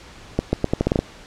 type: accelerating click train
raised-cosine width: 2 ms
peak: -4 dBFS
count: 9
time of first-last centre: 0.39-0.99 s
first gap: 140 ms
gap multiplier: 0.81
effects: pink hiss -43 dBFS RMS until 1.26 s + low-pass 6000 Hz 12 dB/octave